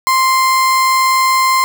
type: tone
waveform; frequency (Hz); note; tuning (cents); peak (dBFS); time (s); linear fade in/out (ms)
35% pulse; 1046.5; C6; 0; -8; 0.07-1.64; 0
effects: 8-bit